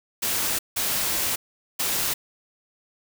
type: noise bursts at uneven times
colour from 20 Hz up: white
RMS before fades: -25 dBFS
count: 3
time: 0.22-0.59 / 0.76-1.36 / 1.79-2.14 s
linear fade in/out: 10 ms
effects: none